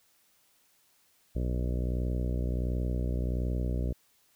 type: harmonic tone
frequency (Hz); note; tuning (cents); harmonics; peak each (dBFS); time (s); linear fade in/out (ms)
61.4; B1; -9; 1 / 2 / 3 / 4 / 5 / 6 / 7 / 8 / 9 / 10; -29 / -35 / -39 / -41 / -43 / -45 / -46 / -47 / -48 / -49; 1.35-3.93; 10
effects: white hiss -67 dBFS RMS until 4.35 s